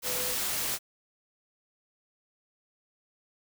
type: tone in noise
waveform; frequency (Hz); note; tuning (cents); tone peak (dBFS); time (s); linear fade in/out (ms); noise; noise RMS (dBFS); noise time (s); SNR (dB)
sine; 499.1; B4; +18; -38; 0.03-0.36; 50; white; -31; 0.02-0.79; -10
effects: none